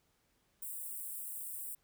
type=high-pass noise; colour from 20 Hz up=white; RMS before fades=-43 dBFS; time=0.62-1.75 s; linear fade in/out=5 ms; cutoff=7900 Hz; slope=96 dB/octave; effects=pink hiss -75 dBFS RMS until 1.83 s